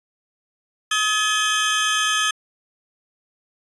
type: tone cluster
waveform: 30% pulse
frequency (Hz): 1267 / 1712 / 3143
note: D#6 / A6 / G7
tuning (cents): +31 / -48 / +4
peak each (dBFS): -20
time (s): 0.91-2.31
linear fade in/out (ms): 5
effects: resampled to 24000 Hz